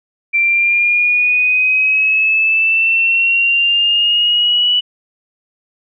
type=exponential sweep; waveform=sine; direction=up; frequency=2349 to 2960 Hz; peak=-10 dBFS; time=0.33-4.81 s; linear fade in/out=20 ms; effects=none